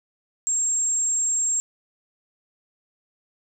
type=tone; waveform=sine; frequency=7490 Hz; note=A#8; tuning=7 cents sharp; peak=-20 dBFS; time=0.47-1.6 s; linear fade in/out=0 ms; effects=none